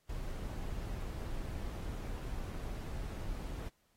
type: noise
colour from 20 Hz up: brown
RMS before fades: -40 dBFS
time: 0.09-3.69 s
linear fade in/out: 5 ms
effects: pink hiss -75 dBFS RMS until 3.96 s + AAC 48 kbps